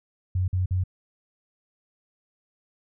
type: tone bursts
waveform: sine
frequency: 92 Hz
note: F#2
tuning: 9 cents flat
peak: -21 dBFS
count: 3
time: 0.35-0.838 s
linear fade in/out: 5 ms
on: 130 ms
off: 49 ms
effects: none